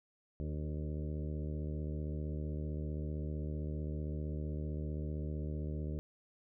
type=harmonic tone with a mistuned harmonic; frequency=75.5 Hz; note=D2; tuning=48 cents sharp; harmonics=1 / 2 / 3 / 4 / 5 / 6 / 7 / 8; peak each=-38 / -41 / -47 / -48 / -50 / -54 / -54 / -57 dBFS; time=0.4-5.99 s; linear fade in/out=0 ms; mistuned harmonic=5; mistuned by=+25 cents; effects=none